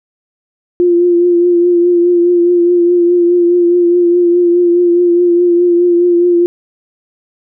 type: tone with vibrato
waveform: sine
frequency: 349.2 Hz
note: F4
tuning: in tune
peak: -6 dBFS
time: 0.8-6.46 s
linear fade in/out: 0 ms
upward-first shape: triangle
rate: 4.8 Hz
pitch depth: 34 cents each way
effects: none